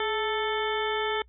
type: harmonic tone with a mistuned harmonic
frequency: 439.7 Hz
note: A4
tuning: 1 cent flat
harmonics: 1 / 2 / 3 / 4 / 5 / 7 / 8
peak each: -29 / -32 / -34 / -35 / -36 / -37 / -38 dBFS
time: 0-1.22 s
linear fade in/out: 2 ms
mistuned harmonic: 1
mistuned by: -59 cents
effects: noise-tail reverb RT60 0.1 s tail -26 dB re dry + added 60 Hz sine -53 dBFS peak until 1.28 s